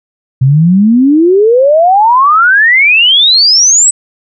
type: exponential sweep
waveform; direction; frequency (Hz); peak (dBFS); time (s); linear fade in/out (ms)
sine; up; 126.2 to 8080; -3; 0.41-3.91; 10
effects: none